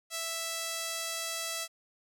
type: tone with band-pass filter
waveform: sawtooth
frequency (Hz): 659.3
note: E5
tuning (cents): 0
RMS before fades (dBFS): -36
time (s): 0.1-1.68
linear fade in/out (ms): 50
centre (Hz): 7600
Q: 0.65
effects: none